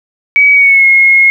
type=tone with pitch glide; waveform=sine; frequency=2271 to 2160 Hz; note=C#7 to C#7; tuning=+41 to -45 cents; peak=-3 dBFS; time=0.36-1.3 s; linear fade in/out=0 ms; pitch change=-86 cents; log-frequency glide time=0.53-0.86 s; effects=7-bit

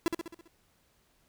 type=tone with echo; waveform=45% pulse; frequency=335.8 Hz; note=E4; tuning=32 cents sharp; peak=-24 dBFS; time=0.06-0.08 s; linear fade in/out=0 ms; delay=66 ms; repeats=6; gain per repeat=-5 dB; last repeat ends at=0.476 s; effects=pink hiss -69 dBFS RMS until 1.28 s

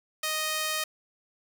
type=tone with high-pass filter; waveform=sawtooth; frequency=622.3 Hz; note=D#5; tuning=in tune; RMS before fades=-30 dBFS; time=0.23-0.84 s; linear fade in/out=5 ms; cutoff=1500 Hz; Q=0.55; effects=none

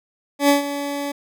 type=tone with ADSR envelope; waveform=20% pulse; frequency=284.6 Hz; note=C#4; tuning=46 cents sharp; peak=-6 dBFS; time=0.39-1.12 s; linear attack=99 ms; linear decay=130 ms; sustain=-13 dB; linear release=8 ms; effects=none

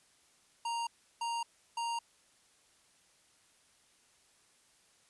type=tone bursts; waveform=square; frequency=932.3 Hz; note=A#5; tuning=in tune; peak=-34 dBFS; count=3; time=0.65-1.99 s; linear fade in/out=5 ms; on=220 ms; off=340 ms; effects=white hiss -67 dBFS RMS until 5.09 s + resampled to 24000 Hz

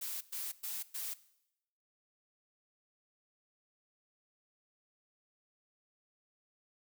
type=noise bursts; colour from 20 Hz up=blue; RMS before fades=-40 dBFS; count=4; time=0.01-1.14 s; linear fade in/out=10 ms; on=200 ms; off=110 ms; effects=noise-tail reverb RT60 0.8 s tail -18 dB re dry

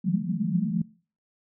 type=band-pass noise; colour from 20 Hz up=pink; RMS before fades=-26 dBFS; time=0.04-0.82 s; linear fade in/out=5 ms; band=160 to 220 Hz; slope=96 dB/octave; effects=noise-tail reverb RT60 0.4 s tail -21 dB re dry

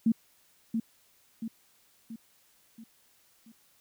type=tone with echo; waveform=sine; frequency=226.3 Hz; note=A3; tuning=49 cents sharp; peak=-20 dBFS; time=0.06-0.12 s; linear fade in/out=5 ms; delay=680 ms; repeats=5; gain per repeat=-6 dB; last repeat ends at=3.52 s; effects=white hiss -65 dBFS RMS until 3.8 s

